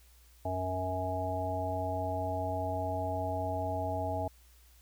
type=harmonic tone with a mistuned harmonic; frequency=92.5 Hz; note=F#2; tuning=in tune; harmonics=1 / 3 / 5 / 7 / 9; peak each=-36 / -41 / -43 / -35 / -37 dBFS; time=0.45-4.28 s; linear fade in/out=5 ms; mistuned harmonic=1; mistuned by=-26 cents; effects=added 60 Hz sine -58 dBFS peak until 4.81 s + white hiss -64 dBFS RMS until 4.81 s